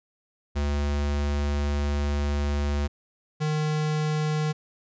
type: tone pair in turn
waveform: square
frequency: 72.3 / 153.2 Hz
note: D2 / D#3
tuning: -27 / -27 cents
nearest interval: octave + minor second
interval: 1300 cents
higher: second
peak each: -24 dBFS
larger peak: neither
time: 0.55-2.88 / 3.4-4.53 s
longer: first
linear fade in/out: 20 ms
effects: resampled to 16000 Hz